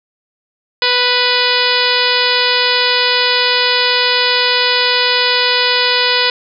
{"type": "harmonic tone with a mistuned harmonic", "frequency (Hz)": 493.9, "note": "B4", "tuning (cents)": 0, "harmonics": [1, 2, 3, 4, 5, 6, 7, 8, 9, 10], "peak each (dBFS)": [-20, -20, -20, -20, -20, -20, -20, -20, -20, -20], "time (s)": [0.82, 6.3], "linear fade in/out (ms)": 2, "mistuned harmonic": 9, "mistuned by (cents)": -38, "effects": []}